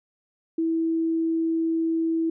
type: tone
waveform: sine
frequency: 326.9 Hz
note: E4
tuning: 14 cents flat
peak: -21 dBFS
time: 0.58-2.3 s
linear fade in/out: 5 ms
effects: none